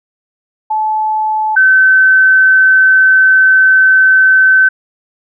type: tone pair in turn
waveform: sine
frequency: 865 / 1531.5 Hz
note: A5 / G6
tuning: -30 / -41 cents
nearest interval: minor seventh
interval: 989 cents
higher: second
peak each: -11 / -4 dBFS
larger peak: second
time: 0.7-1.56 / 1.56-4.69 s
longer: second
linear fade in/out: 10 ms
effects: none